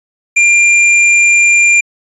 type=tone; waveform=square; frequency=2390 Hz; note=D7; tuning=30 cents sharp; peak=-6 dBFS; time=0.36-1.81 s; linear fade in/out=10 ms; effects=resampled to 24000 Hz